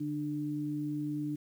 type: tone pair together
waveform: sine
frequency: 146.83 / 298 Hz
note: D3 / D4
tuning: 0 / +25 cents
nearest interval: octave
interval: 1225 cents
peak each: -38 / -33 dBFS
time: 0-1.36 s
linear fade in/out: 10 ms
effects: 10-bit